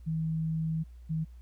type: tone pair in turn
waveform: sine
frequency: 160.4 / 159.38 Hz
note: E3 / D#3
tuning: -47 / +42 cents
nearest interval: unison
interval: 11 cents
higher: first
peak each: -28 dBFS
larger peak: neither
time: 0.06-0.84 / 1.09-1.25 s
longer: first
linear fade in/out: 20 ms
effects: added 60 Hz sine -46 dBFS peak until 1.41 s + pink hiss -71 dBFS RMS until 1.41 s